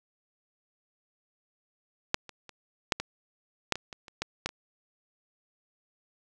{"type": "clicks", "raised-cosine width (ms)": 0.2, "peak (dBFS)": [-6, -26, -28, -6, -15, -7, -18, -23, -29, -13, -12, -25], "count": 12, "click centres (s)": [2.144, 2.293, 2.493, 2.922, 3, 3.723, 3.756, 3.928, 4.082, 4.22, 4.46, 4.491], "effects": []}